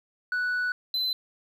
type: tone pair in turn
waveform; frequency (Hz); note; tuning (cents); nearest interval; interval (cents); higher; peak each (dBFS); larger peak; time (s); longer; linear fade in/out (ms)
sine; 1480 / 4043; F#6 / B7; 0 / +40; octave + perfect fourth; 1740; second; -22 / -22; neither; 0.32-0.72 / 0.94-1.13; first; 2
effects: tanh soft clip ceiling -24 dBFS + 10-bit